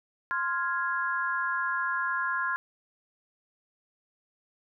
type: chord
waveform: sine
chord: F minor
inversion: second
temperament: equal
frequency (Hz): 1046.5 / 1396.9 / 1661.2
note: C6 / F6 / Ab6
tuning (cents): 0 / 0 / 0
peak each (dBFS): -31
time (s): 0.31-2.56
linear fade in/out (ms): 0
effects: none